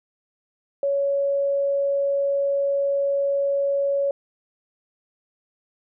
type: tone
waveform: sine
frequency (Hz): 559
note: C#5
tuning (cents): +14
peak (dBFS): -19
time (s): 0.83-4.11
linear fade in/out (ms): 2
effects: none